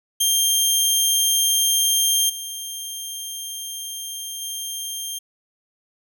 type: tone with level steps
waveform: 15% pulse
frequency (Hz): 3187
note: G7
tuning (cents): +28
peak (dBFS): -9 / -22 / -20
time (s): 0.2-5.19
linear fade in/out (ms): 10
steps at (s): 2.29 / 4.41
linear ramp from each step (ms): 10
effects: none